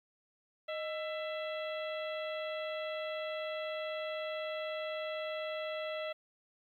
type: harmonic tone with a mistuned harmonic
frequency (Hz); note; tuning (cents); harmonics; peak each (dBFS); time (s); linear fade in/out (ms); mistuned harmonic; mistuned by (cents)
666; E5; +18; 1 / 2 / 3 / 4 / 5 / 6; -37 / -46 / -46 / -48 / -48 / -55; 0.68-6.13; 10; 1; -120
effects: 12-bit